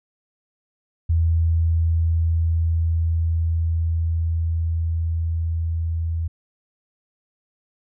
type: tone with level ramp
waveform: sine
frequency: 82.41 Hz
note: E2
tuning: in tune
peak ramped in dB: -15 to -21 dBFS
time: 1.09-6.28 s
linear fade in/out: 10 ms
effects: none